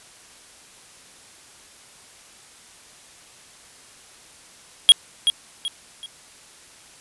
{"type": "tone with echo", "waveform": "square", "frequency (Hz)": 3287, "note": "G#7", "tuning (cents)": -19, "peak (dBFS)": -6, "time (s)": [4.89, 4.92], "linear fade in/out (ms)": 0, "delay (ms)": 380, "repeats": 3, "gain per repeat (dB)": -9, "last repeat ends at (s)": 6.06, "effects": ["white hiss -48 dBFS RMS until 7 s", "resampled to 24000 Hz"]}